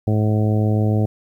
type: harmonic tone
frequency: 107 Hz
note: A2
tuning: 48 cents flat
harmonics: 1 / 2 / 3 / 4 / 5 / 6 / 7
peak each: -16 / -22 / -26 / -28 / -30 / -32 / -33 dBFS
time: 0.07-1.06 s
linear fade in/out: 5 ms
effects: 9-bit